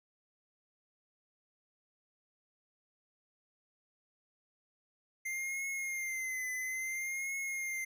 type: tone with vibrato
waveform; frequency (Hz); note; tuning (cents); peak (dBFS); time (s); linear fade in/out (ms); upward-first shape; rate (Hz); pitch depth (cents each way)
square; 2093; C7; 0; -36; 5.25-7.85; 10; triangle; 0.59; 69
effects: none